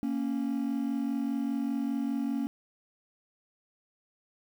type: tone pair together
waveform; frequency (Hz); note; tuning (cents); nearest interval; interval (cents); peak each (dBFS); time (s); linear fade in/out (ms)
triangle; 232.2 / 277.2; A#3 / C#4; -7 / 0; minor third; 307; -29 / -28; 0.03-2.47; 0
effects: tanh soft clip ceiling -20 dBFS + 9-bit